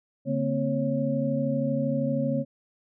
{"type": "tone cluster", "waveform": "sine", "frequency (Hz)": [143, 227.6, 260.4, 550], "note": ["D3", "A#3", "C4", "C#5"], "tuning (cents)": [-46, -41, -8, -14], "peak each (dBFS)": -29, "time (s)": [0.25, 2.45], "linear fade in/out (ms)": 50, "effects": []}